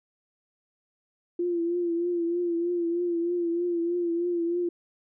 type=tone with vibrato; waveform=sine; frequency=344.3 Hz; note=F4; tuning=25 cents flat; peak=-24 dBFS; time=1.39-4.69 s; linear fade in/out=5 ms; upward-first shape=triangle; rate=3.2 Hz; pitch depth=54 cents each way; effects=none